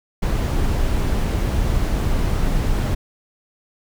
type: noise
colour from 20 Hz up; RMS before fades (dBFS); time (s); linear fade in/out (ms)
brown; -19; 0.22-2.95; 10
effects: none

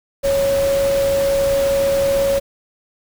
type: tone in noise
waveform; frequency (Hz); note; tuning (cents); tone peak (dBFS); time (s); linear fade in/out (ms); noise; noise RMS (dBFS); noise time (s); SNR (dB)
sine; 553; C#5; -4; -14; 0.23-2.4; 20; pink; -27; 0.23-2.4; +10
effects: none

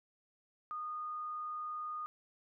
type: tone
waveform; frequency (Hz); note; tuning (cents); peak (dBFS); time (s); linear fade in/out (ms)
sine; 1229; D#6; -22; -38; 0.71-2.06; 0
effects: none

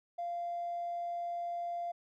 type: tone with tanh clipping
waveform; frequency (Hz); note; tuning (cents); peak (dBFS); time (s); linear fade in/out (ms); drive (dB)
triangle; 693; F5; -14; -34; 0.18-1.92; 10; 1
effects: none

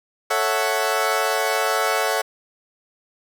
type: chord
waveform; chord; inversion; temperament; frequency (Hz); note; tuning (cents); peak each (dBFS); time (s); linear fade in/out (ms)
20% pulse; F# minor seventh; first; equal; 440 / 554.4 / 659.3 / 740; A4 / C#5 / E5 / F#5; 0 / 0 / 0 / 0; -20; 0.3-2.22; 10
effects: none

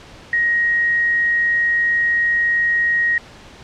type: tone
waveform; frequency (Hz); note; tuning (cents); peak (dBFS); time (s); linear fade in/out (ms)
sine; 1883; A#6; +17; -14; 0.33-3.18; 2
effects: pink hiss -41 dBFS RMS until 3.63 s + low-pass 5000 Hz 12 dB/octave

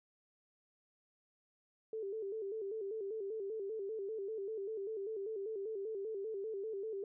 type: tone with vibrato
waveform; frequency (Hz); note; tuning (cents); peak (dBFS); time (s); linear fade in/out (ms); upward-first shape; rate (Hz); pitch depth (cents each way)
sine; 416.3; G#4; +4; -38; 1.93-7.04; 2; square; 5.1; 100
effects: none

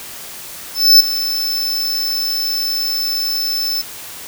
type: tone with ADSR envelope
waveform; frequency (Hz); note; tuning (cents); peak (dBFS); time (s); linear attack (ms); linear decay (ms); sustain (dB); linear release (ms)
square; 5274; E8; 0; -3; 0.74-3.82; 260; 9; -14; 11
effects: white hiss -32 dBFS RMS until 4.27 s

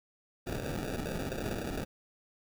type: noise with sample-and-hold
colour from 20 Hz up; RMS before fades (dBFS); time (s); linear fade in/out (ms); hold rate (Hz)
white; -36; 0.46-1.85; 20; 1050
effects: none

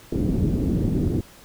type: low-pass noise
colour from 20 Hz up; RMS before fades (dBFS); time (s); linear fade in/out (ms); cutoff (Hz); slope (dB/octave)
white; -22; 0.12-1.21; 5; 310; 24
effects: pink hiss -48 dBFS RMS until 1.44 s

